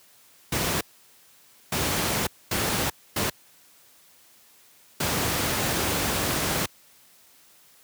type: noise bursts at uneven times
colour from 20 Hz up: pink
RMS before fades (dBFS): -25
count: 5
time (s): 0.52-0.81 / 1.72-2.27 / 2.51-2.9 / 3.16-3.3 / 5-6.66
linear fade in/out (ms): 5
effects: white hiss -56 dBFS RMS until 7.83 s + high-pass 80 Hz 12 dB/octave